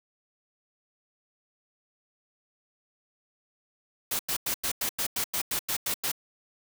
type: noise bursts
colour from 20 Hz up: white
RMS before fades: -29 dBFS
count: 12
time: 4.11-6.117 s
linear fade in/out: 5 ms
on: 82 ms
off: 93 ms
effects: none